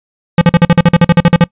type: tone bursts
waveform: square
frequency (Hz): 171.4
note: F3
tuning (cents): -32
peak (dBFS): -3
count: 14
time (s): 0.38-1.44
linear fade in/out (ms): 2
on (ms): 33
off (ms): 46
effects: noise-tail reverb RT60 0.1 s tail -23 dB re dry + resampled to 8000 Hz